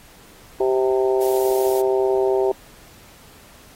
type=harmonic tone; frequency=130.2 Hz; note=C3; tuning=8 cents flat; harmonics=3 / 4 / 5 / 6 / 7; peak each=-17 / -26 / -25 / -30 / -30 dBFS; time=0.6-2.52 s; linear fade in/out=5 ms
type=noise; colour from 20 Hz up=blue; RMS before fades=-33 dBFS; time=1.2-1.82 s; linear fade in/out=20 ms
effects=pink hiss -48 dBFS RMS until 3.75 s + AAC 48 kbps